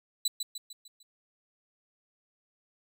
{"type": "tone with echo", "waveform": "25% pulse", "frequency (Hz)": 3976, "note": "B7", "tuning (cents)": 11, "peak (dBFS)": -21, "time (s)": [0.25, 0.28], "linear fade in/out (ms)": 5, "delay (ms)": 150, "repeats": 5, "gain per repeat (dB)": -6, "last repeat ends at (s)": 1.03, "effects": []}